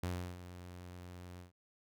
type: tone with ADSR envelope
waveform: sawtooth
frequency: 89.3 Hz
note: F2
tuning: 39 cents sharp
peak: -31 dBFS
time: 0.03-1.52 s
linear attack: 5 ms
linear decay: 330 ms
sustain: -13 dB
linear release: 130 ms
effects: none